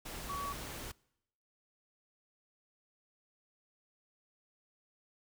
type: tone in noise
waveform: sine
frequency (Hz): 1131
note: C#6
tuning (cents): +34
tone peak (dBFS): -37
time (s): 0.29-0.53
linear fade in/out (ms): 10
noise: pink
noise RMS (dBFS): -44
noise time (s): 0.05-0.92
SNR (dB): +4
effects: noise-tail reverb RT60 0.8 s tail -24 dB re dry